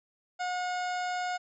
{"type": "harmonic tone", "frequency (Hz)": 723, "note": "F#5", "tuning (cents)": -40, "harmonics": [1, 2, 3, 4, 5, 6, 7, 9, 10], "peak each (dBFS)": [-31, -37, -43, -48, -49, -50, -48, -54, -51], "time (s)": [0.39, 1.38], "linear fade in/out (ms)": 20, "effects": []}